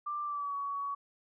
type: tone with pitch glide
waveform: sine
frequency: 1182 to 1126 Hz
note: D6 to C#6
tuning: +11 to +27 cents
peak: -33 dBFS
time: 0.06-0.95 s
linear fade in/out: 10 ms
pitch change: -84 cents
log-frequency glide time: 0.24-0.55 s
effects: none